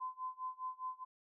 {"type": "tone with tremolo", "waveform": "sine", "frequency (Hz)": 1025, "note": "C6", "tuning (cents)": -36, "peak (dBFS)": -37, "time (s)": [0, 1.05], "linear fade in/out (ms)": 20, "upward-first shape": "sine", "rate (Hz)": 4.9, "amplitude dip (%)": 95, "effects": []}